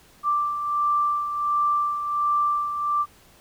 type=beating tone pair; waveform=sine; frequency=1176 / 1177.4 Hz; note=D6 / D6; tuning=+2 / +4 cents; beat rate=1.4 Hz; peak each=-21 / -29 dBFS; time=0.23-3.06 s; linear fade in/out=50 ms; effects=pink hiss -54 dBFS RMS until 3.4 s